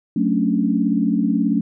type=chord; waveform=sine; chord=D major seventh; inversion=first; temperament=just; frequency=183.54 / 220.2 / 275.3 / 293.7 Hz; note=F#3 / A3 / C#4 / D4; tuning=-14 / +2 / -12 / 0 cents; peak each=-22 / -19 / -21 / -24 dBFS; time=0.16-1.61 s; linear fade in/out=5 ms; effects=none